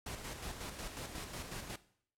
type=noise with tremolo; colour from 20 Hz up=pink; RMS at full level=-43 dBFS; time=0.06-1.76 s; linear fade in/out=5 ms; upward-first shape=square; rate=5.5 Hz; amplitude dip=45%; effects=noise-tail reverb RT60 0.6 s tail -17 dB re dry + low-pass 12000 Hz 12 dB/octave